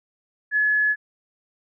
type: tone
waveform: sine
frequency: 1704 Hz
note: G#6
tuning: 44 cents sharp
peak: -17 dBFS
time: 0.51-0.96 s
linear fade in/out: 50 ms
effects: none